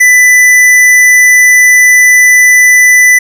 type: tone with tanh clipping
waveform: sine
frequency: 1992 Hz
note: B6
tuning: 14 cents sharp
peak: -3 dBFS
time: 0-3.19 s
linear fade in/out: 10 ms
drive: 16 dB
effects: none